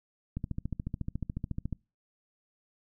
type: click train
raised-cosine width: 5 ms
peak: -21 dBFS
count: 20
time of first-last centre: 0.37-1.727 s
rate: 14 Hz
effects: noise-tail reverb RT60 0.3 s tail -26 dB re dry